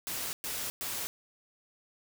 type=noise bursts; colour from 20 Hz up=white; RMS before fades=-36 dBFS; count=3; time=0.07-1.07 s; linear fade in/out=0 ms; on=260 ms; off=110 ms; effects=none